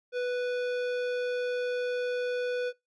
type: tone with hard clipping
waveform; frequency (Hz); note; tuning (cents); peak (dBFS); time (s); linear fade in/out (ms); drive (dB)
triangle; 493.9; B4; 0; -30; 0.12-2.73; 50; 18
effects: noise-tail reverb RT60 0.2 s tail -23 dB re dry + resampled to 22050 Hz